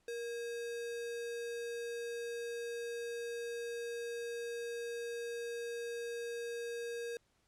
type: tone with sample-and-hold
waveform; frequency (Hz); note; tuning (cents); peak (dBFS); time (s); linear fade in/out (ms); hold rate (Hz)
sine; 470; A#4; +14; -38; 0.08-7.17; 2; 2100
effects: pink hiss -75 dBFS RMS until 7.47 s + low-pass 10000 Hz 12 dB/octave